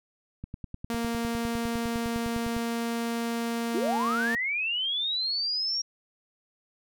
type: click train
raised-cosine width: 5 ms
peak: -24 dBFS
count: 22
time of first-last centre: 0.44-2.566 s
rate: 9.88 Hz
type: tone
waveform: sawtooth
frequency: 232.6 Hz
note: A#3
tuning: 4 cents flat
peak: -24 dBFS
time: 0.9-4.35 s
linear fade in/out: 0 ms
type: linear sweep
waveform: sine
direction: up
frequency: 290 to 5640 Hz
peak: -26 dBFS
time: 3.74-5.82 s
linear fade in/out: 10 ms
effects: none